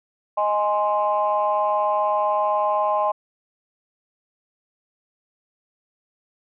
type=chord; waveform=sine; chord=Ab major; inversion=second; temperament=equal; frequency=622.3 / 830.6 / 1046.5 Hz; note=Eb5 / Ab5 / C6; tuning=0 / 0 / 0 cents; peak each=-22 dBFS; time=0.37-3.12 s; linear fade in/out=10 ms; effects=tanh soft clip ceiling -10 dBFS